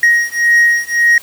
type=beating tone pair; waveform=triangle; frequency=1881 / 1882.8 Hz; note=A#6 / A#6; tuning=+15 / +17 cents; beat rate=1.8 Hz; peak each=-10 dBFS; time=0.03-1.18 s; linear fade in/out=2 ms; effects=white hiss -37 dBFS RMS until 1.22 s